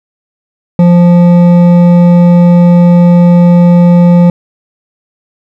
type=tone with hard clipping; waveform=sine; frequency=174.61 Hz; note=F3; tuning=in tune; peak=-3 dBFS; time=0.79-4.3 s; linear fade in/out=2 ms; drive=9 dB; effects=none